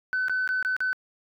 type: tone with dropouts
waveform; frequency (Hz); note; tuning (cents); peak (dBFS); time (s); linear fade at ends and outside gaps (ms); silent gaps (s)
sine; 1512; F#6; +37; -22; 0.13-0.93; 0; 0.283-0.296 / 0.476-0.49 / 0.627-0.649 / 0.765-0.805
effects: tanh soft clip ceiling -20 dBFS